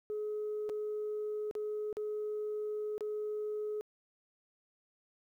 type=tone with dropouts; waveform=sine; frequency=423.4 Hz; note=G#4; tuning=33 cents sharp; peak=-33 dBFS; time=0.1-3.81 s; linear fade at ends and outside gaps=0 ms; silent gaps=0.692-0.697 / 1.511-1.552 / 1.928-1.969 / 2.98-3.008 s; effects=tanh soft clip ceiling -31 dBFS + 12-bit